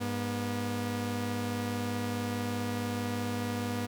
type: tone pair together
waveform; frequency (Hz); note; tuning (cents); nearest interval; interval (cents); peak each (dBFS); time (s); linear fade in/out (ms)
sawtooth; 101.54 / 241.5; G#2 / B3; -39 / -39; octave + minor third; 1500; -31 / -29; 0-3.87; 20
effects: none